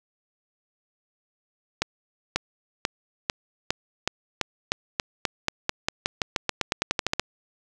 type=accelerating click train; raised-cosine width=0.2 ms; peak=-5 dBFS; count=25; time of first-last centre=1.82-7.196 s; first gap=540 ms; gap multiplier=0.91; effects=none